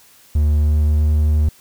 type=tone with pitch glide; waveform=triangle; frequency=75 to 76 Hz; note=D2 to D#2; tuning=+37 to -40 cents; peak=-10 dBFS; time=0.35-1.49 s; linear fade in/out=5 ms; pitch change=+23 cents; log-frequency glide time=0.57-1.11 s; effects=white hiss -49 dBFS RMS until 1.6 s